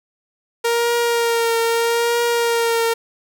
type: tone with vibrato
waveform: sawtooth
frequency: 466.2 Hz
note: A#4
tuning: in tune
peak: -12 dBFS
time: 0.64-2.94 s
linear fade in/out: 10 ms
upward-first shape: triangle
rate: 0.79 Hz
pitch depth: 29 cents each way
effects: none